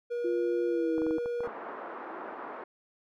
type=tone; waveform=triangle; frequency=478.8 Hz; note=A#4; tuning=46 cents sharp; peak=-28 dBFS; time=0.1-1.48 s; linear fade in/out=20 ms
type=tone with pitch glide; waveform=sine; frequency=350 to 319.1 Hz; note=F4 to D#4; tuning=+4 to +44 cents; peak=-28 dBFS; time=0.24-1.18 s; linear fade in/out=10 ms; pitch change=-160 cents; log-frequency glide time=0.67-0.99 s
type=clicks; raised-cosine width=1 ms; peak=-27 dBFS; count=8; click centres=0.981 / 1.019 / 1.066 / 1.109 / 1.183 / 1.259 / 1.406 / 1.474 s
type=band-pass noise; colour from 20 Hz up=white; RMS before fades=-41 dBFS; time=1.43-2.64 s; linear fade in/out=5 ms; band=270 to 1300 Hz; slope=24 dB/octave
effects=none